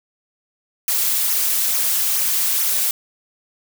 blue noise with flanger, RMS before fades -19 dBFS, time 0.88-2.91 s, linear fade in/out 2 ms, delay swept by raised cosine 0.23 to 6.03 ms, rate 2.3 Hz, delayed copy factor -0.65, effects none

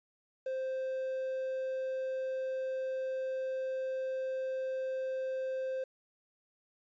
triangle tone with quantisation, 523.3 Hz, C5, in tune, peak -31 dBFS, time 0.46-5.84 s, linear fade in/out 5 ms, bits 10, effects resampled to 16000 Hz

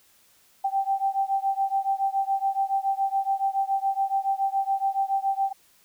sine beating tone pair, 779 / 786.1 Hz, G5 / G5, -11 / +5 cents, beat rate 7.1 Hz, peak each -25 / -26 dBFS, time 0.64-5.53 s, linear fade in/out 10 ms, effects white hiss -60 dBFS RMS until 5.84 s

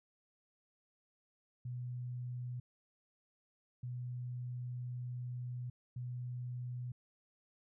sine tone bursts at uneven times, 123.6 Hz, B2, 2 cents sharp, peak -39 dBFS, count 3, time 1.65-2.6 / 3.83-5.7 / 5.96-6.92 s, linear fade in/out 5 ms, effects none

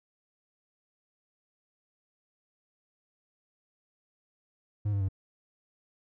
triangle tone with pitch steps, 103.83 / 99.77 / 95.87 Hz, G#2 / G2 / G2, 0 / +31 / -38 cents, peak -24 dBFS, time 4.85-5.087 s, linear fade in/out 10 ms, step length 79 ms, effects none

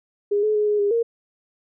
sine tone with pitch steps, 409.3 / 427.8 / 420.4 / 417.5 / 406.4 / 464.1 Hz, G#4 / A4 / G#4 / G#4 / G#4 / A#4, -25 / -49 / +21 / +9 / -38 / -8 cents, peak -17 dBFS, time 0.31-1.03 s, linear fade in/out 10 ms, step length 120 ms, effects none

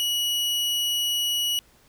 40% pulse tone, 2925 Hz, F#7, 21 cents flat, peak -22 dBFS, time 0-1.59 s, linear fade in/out 0 ms, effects pink hiss -58 dBFS RMS until 1.88 s

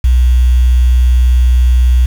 sine tone with quantisation, 61.8 Hz, B1, 2 cents sharp, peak -5 dBFS, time 0.04-2.06 s, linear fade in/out 5 ms, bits 5, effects none

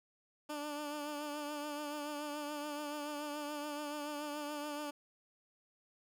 15% pulse tone with vibrato, 295.1 Hz, D4, 8 cents sharp, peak -33 dBFS, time 0.49-4.91 s, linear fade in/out 10 ms, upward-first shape triangle, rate 7 Hz, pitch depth 44 cents each way, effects none

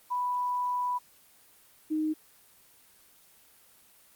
sine tone pair in turn, 987.8 / 310.5 Hz, B5 / D#4, 0 / -3 cents, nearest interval octave + minor sixth, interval 2003 cents, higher first, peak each -27 / -26 dBFS, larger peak second, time 0.1-0.99 / 1.9-2.14 s, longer first, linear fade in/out 20 ms, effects white hiss -59 dBFS RMS until 4.15 s + Opus 24 kbps

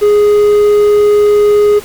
triangle tone, 415.3 Hz, G#4, in tune, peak -3 dBFS, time 0.01-1.8 s, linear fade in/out 20 ms, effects pink hiss -31 dBFS RMS until 1.84 s

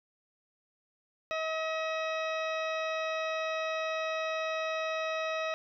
harmonic tone, 638 Hz, D#5, 43 cents sharp, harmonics 1 / 2 / 3 / 4 / 5 / 6 / 8 / 9, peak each -33 / -37 / -41 / -39 / -53 / -44 / -53 / -55 dBFS, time 1.31-5.54 s, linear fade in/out 0 ms, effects none

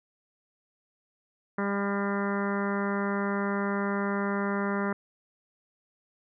harmonic tone, 200 Hz, G3, 35 cents sharp, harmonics 1 / 2 / 3 / 4 / 5 / 6 / 7 / 8 / 9 / 10, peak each -29 / -33 / -37 / -41 / -37 / -38 / -37 / -43 / -40 / -45 dBFS, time 1.58-4.93 s, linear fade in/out 5 ms, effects none

